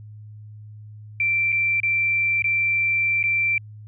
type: tone with dropouts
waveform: sine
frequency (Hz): 2349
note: D7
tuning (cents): 0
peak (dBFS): -18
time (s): 1.2-3.58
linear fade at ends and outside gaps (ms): 2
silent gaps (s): 1.521-1.525 / 1.802-1.832 / 2.422-2.442 / 3.229-3.238
effects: added 106 Hz sine -38 dBFS peak until 3.87 s